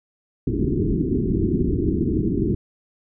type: low-pass noise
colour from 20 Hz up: white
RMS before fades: -21 dBFS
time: 0.47-2.55 s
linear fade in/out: 5 ms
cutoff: 400 Hz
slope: 96 dB/octave
effects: none